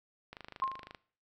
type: click train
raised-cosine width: 0.3 ms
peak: -29 dBFS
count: 17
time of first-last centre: 0.33-0.948 s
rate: 25.9 Hz
type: tone with exponential decay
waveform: sine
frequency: 1061 Hz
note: C6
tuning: 24 cents sharp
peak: -26 dBFS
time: 0.62-0.92 s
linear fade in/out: 2 ms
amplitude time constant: 65 ms
effects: noise-tail reverb RT60 0.5 s tail -21 dB re dry